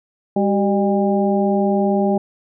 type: harmonic tone with a mistuned harmonic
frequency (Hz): 201.1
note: G3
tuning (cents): +44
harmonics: 1 / 2 / 3 / 4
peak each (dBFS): -17 / -20 / -22 / -23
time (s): 0.36-2.18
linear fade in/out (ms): 5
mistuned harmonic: 2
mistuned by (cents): -74
effects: none